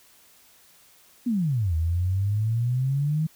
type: exponential two-way sweep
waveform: sine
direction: down then up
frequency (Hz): 254.7 to 79 to 160.4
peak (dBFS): -21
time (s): 1.26-3.27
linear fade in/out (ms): 10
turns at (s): 1.75
effects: white hiss -56 dBFS RMS until 3.35 s